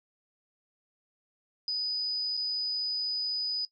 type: tone with dropouts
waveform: sine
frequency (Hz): 4978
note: D#8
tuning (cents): 0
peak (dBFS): -28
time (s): 1.68-3.65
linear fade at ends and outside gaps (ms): 1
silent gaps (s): 2.369-2.374
effects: noise-tail reverb RT60 0.1 s tail -20 dB re dry